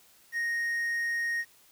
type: tone with quantisation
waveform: triangle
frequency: 1864.7 Hz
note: A#6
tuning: in tune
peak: -26 dBFS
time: 0.32-1.45 s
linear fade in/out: 50 ms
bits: 9
effects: white hiss -60 dBFS RMS until 1.71 s